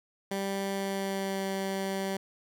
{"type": "tone with pitch glide", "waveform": "15% pulse", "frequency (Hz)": [196, 193.53], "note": ["G3", "G3"], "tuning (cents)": [0, -22], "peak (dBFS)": -24, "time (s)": [0.31, 2.17], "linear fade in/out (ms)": 5, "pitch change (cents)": -22, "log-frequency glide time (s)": [0.74, 1.46], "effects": []}